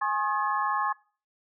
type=tone cluster; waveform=sine; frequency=833 / 1079 / 1244 / 1707 Hz; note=G#5 / C#6 / D#6 / G#6; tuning=+5 / -47 / -1 / +47 cents; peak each=-30 / -27 / -34 / -32 dBFS; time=0.01-0.93 s; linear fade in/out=10 ms; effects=noise-tail reverb RT60 0.4 s tail -23 dB re dry